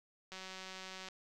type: click train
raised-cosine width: 0.2 ms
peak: -30 dBFS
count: 145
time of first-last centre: 0.32-1.086 s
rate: 188 Hz
effects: none